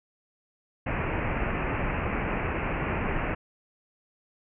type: low-pass noise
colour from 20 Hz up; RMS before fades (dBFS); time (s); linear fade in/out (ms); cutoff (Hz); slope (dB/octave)
pink; -29; 0.86-3.35; 10; 2700; 96
effects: none